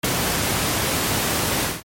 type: noise with ADSR envelope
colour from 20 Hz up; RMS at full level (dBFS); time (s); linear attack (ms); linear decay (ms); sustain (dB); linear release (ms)
pink; -19; 0.03-1.83; 9; 38; -2; 200
effects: high-pass 80 Hz 12 dB/octave + MP3 64 kbps